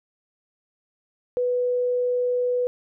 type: tone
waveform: sine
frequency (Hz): 493.9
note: B4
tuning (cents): 0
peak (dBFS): -20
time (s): 1.37-2.67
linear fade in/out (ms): 0
effects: none